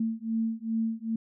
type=beating tone pair; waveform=sine; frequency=223.6 / 226.1 Hz; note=A3 / A3; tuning=+28 / +47 cents; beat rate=2.5 Hz; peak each=-30 dBFS; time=0-1.16 s; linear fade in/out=5 ms; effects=none